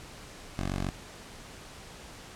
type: tone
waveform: 10% pulse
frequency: 47.05 Hz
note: F#1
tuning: 30 cents sharp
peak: -22 dBFS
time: 0.59-0.9 s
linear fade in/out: 0 ms
effects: pink hiss -47 dBFS RMS until 2.35 s + low-pass 9000 Hz 12 dB/octave